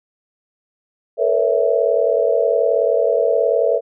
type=tone cluster; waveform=sine; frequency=449.2 / 488 / 559 / 656 Hz; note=A4 / B4 / C#5 / E5; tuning=+36 / -21 / +14 / -9 cents; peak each=-19 dBFS; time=1.17-3.81 s; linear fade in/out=50 ms; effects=none